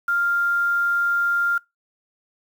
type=tone with quantisation; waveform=sine; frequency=1396.9 Hz; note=F6; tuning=in tune; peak=-18 dBFS; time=0.08-1.58 s; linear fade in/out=5 ms; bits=7; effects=noise-tail reverb RT60 0.2 s tail -23 dB re dry